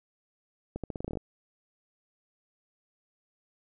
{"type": "accelerating click train", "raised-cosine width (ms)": 2, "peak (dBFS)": -21, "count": 11, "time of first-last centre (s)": [0.76, 1.172], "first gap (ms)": 77, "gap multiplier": 0.85, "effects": []}